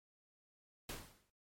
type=noise with exponential decay; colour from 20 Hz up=pink; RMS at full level=-42 dBFS; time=0.89-1.3 s; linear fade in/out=2 ms; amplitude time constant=88 ms; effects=noise-tail reverb RT60 0.2 s tail -20 dB re dry + MP3 64 kbps